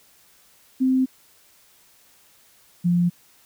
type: tone pair in turn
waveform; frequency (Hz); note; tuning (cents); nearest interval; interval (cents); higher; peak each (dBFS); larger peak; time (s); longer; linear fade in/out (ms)
sine; 260 / 174.74; C4 / F3; -11 / +1; perfect fifth; 688; first; -16; neither; 0.8-1.06 / 2.84-3.1; neither; 20
effects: white hiss -56 dBFS RMS until 3.45 s